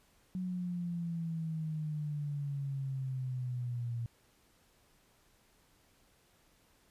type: exponential sweep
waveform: sine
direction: down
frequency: 185 to 116.5 Hz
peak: -34 dBFS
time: 0.35-4.06 s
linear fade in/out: 0 ms
effects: pink hiss -68 dBFS RMS until 6.9 s + resampled to 32000 Hz